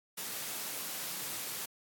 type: high-pass noise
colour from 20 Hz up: white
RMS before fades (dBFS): -39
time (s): 0.17-1.66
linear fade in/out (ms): 10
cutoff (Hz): 110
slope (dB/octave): 96
effects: AAC 64 kbps